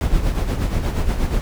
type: noise with tremolo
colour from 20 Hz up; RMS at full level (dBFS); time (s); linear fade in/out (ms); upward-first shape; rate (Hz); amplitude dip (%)
brown; -17; 0.01-1.41; 0; sine; 8.4; 55
effects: none